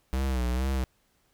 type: tone with vibrato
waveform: square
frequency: 63.8 Hz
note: C2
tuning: 43 cents flat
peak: -26 dBFS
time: 0.13-0.84 s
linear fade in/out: 0 ms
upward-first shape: sine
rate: 2.2 Hz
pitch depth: 89 cents each way
effects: pink hiss -69 dBFS RMS until 1.33 s